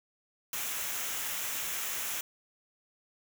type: noise with comb filter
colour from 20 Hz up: white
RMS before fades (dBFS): -35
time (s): 0.53-2.21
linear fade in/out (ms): 2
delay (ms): 0.22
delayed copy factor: -0.5
effects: none